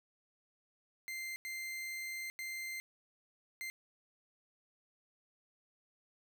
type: tone bursts at uneven times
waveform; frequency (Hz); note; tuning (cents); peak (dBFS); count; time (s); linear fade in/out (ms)
40% pulse; 2087; C7; -5; -39; 4; 1.08-1.36 / 1.45-2.3 / 2.39-2.8 / 3.61-3.7; 0
effects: none